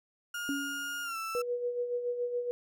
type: tone with pitch glide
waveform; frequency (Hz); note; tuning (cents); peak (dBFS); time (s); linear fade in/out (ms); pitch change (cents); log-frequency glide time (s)
35% pulse; 1421 to 1325.8; F6 to E6; +30 to +10; -33; 0.34-1.42; 5; -120; 1.03-1.17
type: tone with exponential decay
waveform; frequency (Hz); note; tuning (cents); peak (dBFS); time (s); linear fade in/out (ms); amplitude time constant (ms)
sine; 280.7; C#4; +22; -29; 0.49-1.18; 1; 150
type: tone with tremolo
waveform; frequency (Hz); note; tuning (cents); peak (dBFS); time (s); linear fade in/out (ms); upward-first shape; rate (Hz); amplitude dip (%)
sine; 486.1; B4; -28; -28; 1.35-2.51; 0; sine; 7.1; 55
effects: none